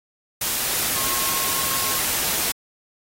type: tone in noise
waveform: sine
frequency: 1080 Hz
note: C#6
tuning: 45 cents flat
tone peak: -32 dBFS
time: 0.95-2 s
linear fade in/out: 5 ms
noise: white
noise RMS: -23 dBFS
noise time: 0.41-2.52 s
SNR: -12 dB
effects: AAC 48 kbps